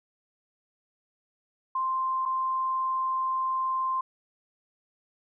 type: tone with dropouts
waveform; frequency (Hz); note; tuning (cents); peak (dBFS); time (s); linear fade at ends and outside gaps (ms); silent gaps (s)
sine; 1046.5; C6; 0; -25; 1.75-4.01; 5; 2.254-2.258
effects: none